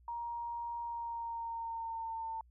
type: tone with pitch glide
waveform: sine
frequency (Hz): 941 to 900.6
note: A#5 to A5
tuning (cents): +16 to +40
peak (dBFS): -37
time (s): 0.08-2.41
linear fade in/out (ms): 2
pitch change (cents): -76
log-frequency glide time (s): 0.81-2.26
effects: added 60 Hz sine -60 dBFS peak until 2.5 s